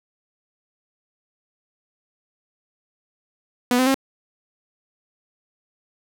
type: tone with pitch steps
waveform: sawtooth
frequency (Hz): 246.2 / 257.1 / 268.5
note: B3 / C4 / C4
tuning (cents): -5 / -30 / +45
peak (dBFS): -12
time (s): 3.71-3.944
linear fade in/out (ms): 2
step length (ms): 78
effects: none